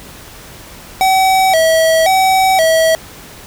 square tone with vibrato, 701 Hz, F5, 6 cents sharp, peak -9 dBFS, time 1.01-2.95 s, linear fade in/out 0 ms, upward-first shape square, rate 0.95 Hz, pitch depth 140 cents each way, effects pink hiss -35 dBFS RMS until 3.46 s

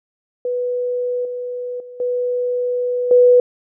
sine tone with level steps, 493.1 Hz, B4, 3 cents flat, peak -18 / -23 / -33 / -17 / -7 dBFS, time 0.45-3.4 s, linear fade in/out 2 ms, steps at 1.25 / 1.8 / 2 / 3.11 s, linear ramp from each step 2 ms, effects none

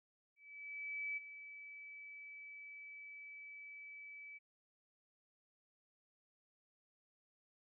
sine tone with ADSR envelope, 2299 Hz, D7, 37 cents flat, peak -38 dBFS, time 0.36-4.39 s, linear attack 810 ms, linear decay 18 ms, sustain -12 dB, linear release 22 ms, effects none

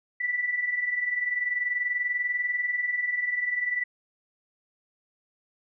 sine tone pair together, 1950.6 / 1971 Hz, B6 / B6, -22 / -4 cents, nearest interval unison, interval 18 cents, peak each -32 / -26 dBFS, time 0.2-3.84 s, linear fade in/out 10 ms, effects none

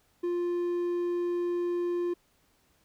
triangle tone, 350 Hz, F4, 4 cents sharp, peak -25 dBFS, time 0.23-2.14 s, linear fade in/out 10 ms, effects pink hiss -68 dBFS RMS until 2.84 s

